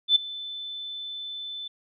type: tone with ADSR envelope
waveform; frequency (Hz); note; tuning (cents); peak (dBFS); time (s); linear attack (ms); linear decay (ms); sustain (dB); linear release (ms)
sine; 3520; A7; 0; -13; 0.08-1.68; 76; 11; -20; 7
effects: none